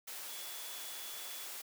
sine tone in noise, 3416 Hz, G#7, 48 cents sharp, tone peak -52 dBFS, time 0.28-1.47 s, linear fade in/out 10 ms, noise white, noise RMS -45 dBFS, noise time 0.07-1.62 s, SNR -10 dB, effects high-pass 400 Hz 12 dB/octave

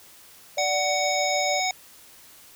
sine tone with tremolo, 587 Hz, D5, 1 cent flat, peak -25 dBFS, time 0.57-1.6 s, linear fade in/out 5 ms, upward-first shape sine, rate 6.6 Hz, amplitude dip 35%
harmonic tone, 746 Hz, F#5, 14 cents sharp, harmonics 1 / 3 / 5 / 7 / 9, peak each -26 / -28 / -32 / -32 / -31 dBFS, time 0.58-1.71 s, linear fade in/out 2 ms
effects white hiss -50 dBFS RMS until 2.55 s

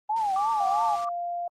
sine tone with vibrato, 830 Hz, G#5, 1 cent flat, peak -23 dBFS, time 0.09-0.96 s, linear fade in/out 10 ms, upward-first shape triangle, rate 3 Hz, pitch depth 180 cents each way
white noise, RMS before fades -42 dBFS, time 0.16-1.05 s, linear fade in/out 5 ms
sine tone with tremolo, 1170 Hz, D6, 7 cents flat, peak -28 dBFS, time 0.36-1.09 s, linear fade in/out 2 ms, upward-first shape square, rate 2.8 Hz, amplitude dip 25%
sine tone with pitch glide, 706 to 696.7 Hz, F5 to F5, +19 to -4 cents, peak -28 dBFS, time 0.6-1.48 s, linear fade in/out 5 ms, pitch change -23 cents, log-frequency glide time 0.77-0.97 s
effects low-pass 6000 Hz 12 dB/octave + Opus 24 kbps

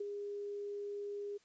sine tone with ADSR envelope, 407.7 Hz, G#4, 32 cents flat, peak -35 dBFS, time 0-1.38 s, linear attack 7 ms, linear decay 18 ms, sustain -4 dB, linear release 16 ms, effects white hiss -70 dBFS RMS until 1.44 s + resampled to 16000 Hz

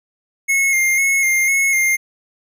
square tone with vibrato, 2148 Hz, C7, 45 cents sharp, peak -14 dBFS, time 0.48-1.97 s, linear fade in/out 20 ms, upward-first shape square, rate 2 Hz, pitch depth 28 cents each way, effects none

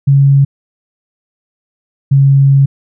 sine tone pair in turn, 138.8 / 137.76 Hz, C#3 / C#3, +3 / -10 cents, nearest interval unison, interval 13 cents, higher first, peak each -4 dBFS, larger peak neither, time 0.07-0.45 / 2.11-2.66 s, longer second, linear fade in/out 10 ms, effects none

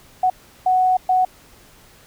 sine tone bursts at uneven times, 741 Hz, F#5, 2 cents sharp, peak -13 dBFS, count 3, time 0.23-0.3 / 0.66-0.97 / 1.09-1.25 s, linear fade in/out 5 ms, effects pink hiss -49 dBFS RMS until 2.06 s

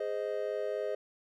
triangle chord, Ab major, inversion none, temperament just, 415.3 / 519.1 / 623 Hz, Ab4 / C5 / Eb5, 0 / -14 / +2 cents, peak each -34 / -35 / -34 dBFS, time 0-0.95 s, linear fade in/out 5 ms, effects none

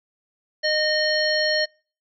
harmonic tone, 614 Hz, D#5, 23 cents flat, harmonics 1 / 3 / 5 / 7 / 9, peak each -23 / -24 / -33 / -24 / -31 dBFS, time 0.63-1.66 s, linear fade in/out 20 ms, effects noise-tail reverb RT60 0.4 s tail -26 dB re dry

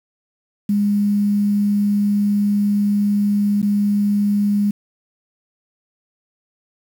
sine tone with dropouts, 204.6 Hz, G#3, 26 cents flat, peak -14 dBFS, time 0.69-4.71 s, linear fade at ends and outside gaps 5 ms, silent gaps 3.618-3.627 s, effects 7-bit

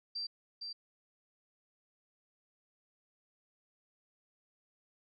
sine tone with echo, 4699 Hz, D8, in tune, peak -36 dBFS, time 0.15-0.27 s, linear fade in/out 10 ms, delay 460 ms, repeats 1, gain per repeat -4 dB, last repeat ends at 0.73 s, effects none

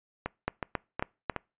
two click trains, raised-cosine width 0.5 ms, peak -13 / -16 dBFS, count 4 / 4, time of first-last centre 0.48-1.297 / 0.26-1.363 s, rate 3.67 / 2.72 Hz, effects noise-tail reverb RT60 0.3 s tail -25 dB re dry + resampled to 8000 Hz

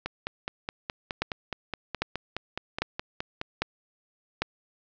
two click trains, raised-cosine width 0.3 ms, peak -10 / -15 dBFS, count 5 / 17, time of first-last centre 1.22-4.42 / 0.06-3.414 s, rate 1.25 / 4.77 Hz, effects resampled to 16000 Hz + 8-bit

